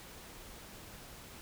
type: silence
effects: pink hiss -51 dBFS RMS until 1.41 s